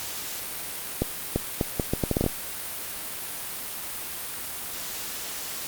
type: accelerating click train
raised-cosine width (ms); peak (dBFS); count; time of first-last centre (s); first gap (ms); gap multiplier
2; -9; 11; 1.02-2.263; 340; 0.74
effects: white hiss -34 dBFS RMS until 5.67 s + Opus 48 kbps

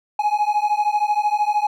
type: beating tone pair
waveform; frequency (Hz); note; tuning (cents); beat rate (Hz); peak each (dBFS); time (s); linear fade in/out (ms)
triangle; 830.6 / 843.6; G#5 / G#5; 0 / +27; 13; -18; 0.19-1.67; 5
effects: none

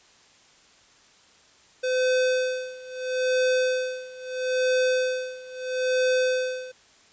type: tone with tremolo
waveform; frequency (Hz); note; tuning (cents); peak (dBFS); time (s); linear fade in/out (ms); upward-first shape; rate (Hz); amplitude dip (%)
square; 510; C5; -44; -20; 1.83-6.72; 10; sine; 0.76; 90
effects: white hiss -56 dBFS RMS until 7.12 s + resampled to 16000 Hz

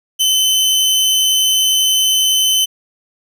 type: tone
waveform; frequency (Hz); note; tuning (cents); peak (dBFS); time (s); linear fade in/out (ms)
sawtooth; 3049; G7; -49; -8; 0.19-2.66; 20
effects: none

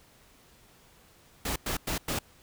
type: noise bursts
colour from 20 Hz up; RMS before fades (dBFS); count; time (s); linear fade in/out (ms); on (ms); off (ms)
pink; -31; 4; 1.45-2.19; 5; 110; 100
effects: pink hiss -59 dBFS RMS until 2.42 s

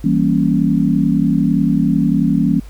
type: chord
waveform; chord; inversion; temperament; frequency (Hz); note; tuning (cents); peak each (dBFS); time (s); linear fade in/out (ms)
sine; E diminished seventh; none; equal with one note detuned; 164.81 / 196 / 234 / 277.2; E3 / G3 / Bb3 / Db4; 0 / 0 / +7 / 0; -17; 0.04-2.6; 5
effects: added 50 Hz sine -32 dBFS peak until 2.69 s + pink hiss -47 dBFS RMS until 2.69 s

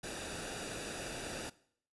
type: noise with comb filter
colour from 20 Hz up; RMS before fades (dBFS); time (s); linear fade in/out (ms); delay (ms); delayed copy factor
pink; -42; 0.03-1.5; 10; 0.94; -0.6
effects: noise-tail reverb RT60 0.6 s tail -19 dB re dry + resampled to 24000 Hz

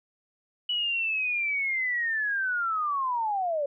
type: linear sweep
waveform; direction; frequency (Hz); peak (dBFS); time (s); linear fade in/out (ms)
sine; down; 2960 to 551; -25; 0.69-3.66; 5
effects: none

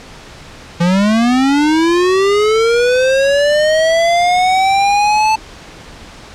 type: linear sweep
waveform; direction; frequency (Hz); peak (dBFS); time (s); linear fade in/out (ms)
square; up; 168 to 880; -10; 0.8-5.36; 10
effects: pink hiss -35 dBFS RMS until 6.34 s + low-pass 6000 Hz 12 dB/octave

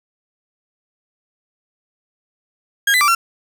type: tone with pitch steps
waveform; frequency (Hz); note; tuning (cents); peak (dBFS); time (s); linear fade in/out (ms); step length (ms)
35% pulse; 1629 / 2005 / 1171 / 1361; G#6 / B6 / D6 / F6; -34 / +26 / -5 / -45; -10; 2.87-3.15; 5; 70
effects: none

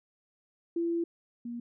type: tone pair in turn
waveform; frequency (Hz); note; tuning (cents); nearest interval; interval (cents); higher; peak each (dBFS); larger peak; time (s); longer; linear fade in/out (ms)
sine; 338 / 237.6; E4 / A#3; +43 / +33; tritone; 610; first; -27 / -35; first; 0.76-1.04 / 1.45-1.6; first; 5
effects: none

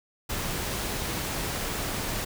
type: noise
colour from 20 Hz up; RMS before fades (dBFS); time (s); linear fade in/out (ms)
pink; -31; 0.29-2.25; 10
effects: none

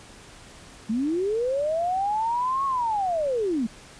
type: linear two-way sweep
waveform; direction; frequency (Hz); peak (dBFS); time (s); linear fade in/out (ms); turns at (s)
sine; up then down; 207.7 to 1108.7 to 207.7; -22; 0.89-3.67; 10; 2.65
effects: pink hiss -47 dBFS RMS until 3.99 s + resampled to 22050 Hz

